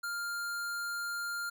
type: tone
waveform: square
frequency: 1400 Hz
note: F6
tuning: 4 cents sharp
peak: -35 dBFS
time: 0.03-1.5 s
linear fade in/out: 10 ms
effects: none